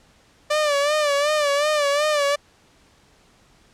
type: tone with vibrato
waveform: sawtooth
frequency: 587.3 Hz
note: D5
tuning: in tune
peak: -14 dBFS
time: 0.5-2.36 s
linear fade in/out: 10 ms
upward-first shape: sine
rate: 2.7 Hz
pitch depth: 75 cents each way
effects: pink hiss -56 dBFS RMS until 3.73 s + low-pass 8000 Hz 12 dB/octave